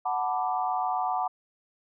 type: chord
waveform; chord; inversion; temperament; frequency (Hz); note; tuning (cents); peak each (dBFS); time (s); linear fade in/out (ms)
sine; B minor seventh; second; equal; 740 / 880 / 987.8 / 1174.7; F#5 / A5 / B5 / D6; 0 / 0 / 0 / 0; -28 / -32 / -33 / -33; 0.05-1.28; 10
effects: none